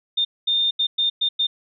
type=tone bursts at uneven times; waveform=sine; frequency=3626 Hz; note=A#7; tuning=49 cents flat; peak=-17 dBFS; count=6; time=0.17-0.25 / 0.47-0.71 / 0.79-0.87 / 0.98-1.1 / 1.21-1.29 / 1.39-1.47 s; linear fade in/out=10 ms; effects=none